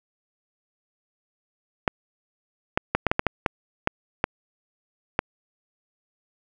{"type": "clicks", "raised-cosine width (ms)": 0.5, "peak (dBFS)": -4, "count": 11, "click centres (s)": [1.878, 2.775, 2.95, 3.067, 3.115, 3.194, 3.267, 3.462, 3.874, 4.241, 5.191], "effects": []}